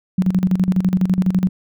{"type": "tone with tremolo", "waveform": "sine", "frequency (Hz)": 185, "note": "F#3", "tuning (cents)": 0, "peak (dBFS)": -11, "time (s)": [0.18, 1.49], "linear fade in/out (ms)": 5, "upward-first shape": "square", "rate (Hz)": 12, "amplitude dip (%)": 75, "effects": []}